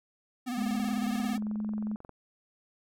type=tone with vibrato; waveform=square; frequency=246.9 Hz; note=B3; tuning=in tune; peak=-32 dBFS; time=0.46-1.38 s; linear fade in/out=20 ms; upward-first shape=sine; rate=18 Hz; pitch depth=76 cents each way
type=tone with pitch glide; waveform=sine; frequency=209.8 to 212.6 Hz; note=G#3 to G#3; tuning=+18 to +41 cents; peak=-30 dBFS; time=0.57-1.96 s; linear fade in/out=10 ms; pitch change=+23 cents; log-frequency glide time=0.94-1.68 s
type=click train; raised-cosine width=1 ms; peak=-33 dBFS; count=34; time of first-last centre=0.62-2.093 s; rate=22.4 Hz
effects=AAC 64 kbps